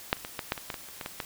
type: clicks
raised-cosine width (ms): 0.3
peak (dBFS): -6 / -29 / -20 / -15 / -10 / -21 / -16 / -20 / -30 / -19 / -18 / -15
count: 12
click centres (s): 0.129 / 0.168 / 0.249 / 0.392 / 0.521 / 0.578 / 0.702 / 0.742 / 0.887 / 1.012 / 1.061 / 1.202
effects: white hiss -46 dBFS RMS until 1.25 s